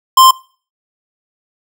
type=tone; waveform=square; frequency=1046.5 Hz; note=C6; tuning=in tune; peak=-4 dBFS; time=0.17-0.31 s; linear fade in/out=5 ms; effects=noise-tail reverb RT60 0.4 s tail -21 dB re dry